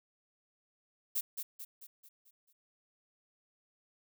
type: noise with echo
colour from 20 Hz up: violet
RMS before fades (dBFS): -33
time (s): 1.15-1.21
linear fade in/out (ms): 10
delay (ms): 220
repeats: 6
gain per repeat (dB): -6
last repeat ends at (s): 2.53
effects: none